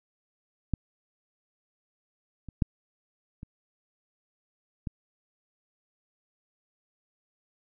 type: clicks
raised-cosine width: 5 ms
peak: -14 / -28 / -10 / -28 / -20 dBFS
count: 5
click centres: 0.737 / 2.487 / 2.622 / 3.431 / 4.872 s
effects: none